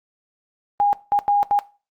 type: tone bursts at uneven times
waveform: sine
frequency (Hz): 816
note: G#5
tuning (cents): -31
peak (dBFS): -14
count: 4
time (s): 0.8-0.93 / 1.12-1.19 / 1.28-1.43 / 1.51-1.59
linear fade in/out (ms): 0
effects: noise-tail reverb RT60 0.3 s tail -17 dB re dry + Opus 24 kbps